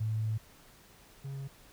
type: tone pair in turn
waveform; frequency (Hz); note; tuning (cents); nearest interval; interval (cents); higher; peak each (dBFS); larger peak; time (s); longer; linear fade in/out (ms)
sine / triangle; 109.5 / 136.95; A2 / C#3; -8 / -21; major third; 387; second; -29 / -35; first; 0-0.38 / 1.24-1.48; first; 10
effects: pink hiss -58 dBFS RMS until 1.72 s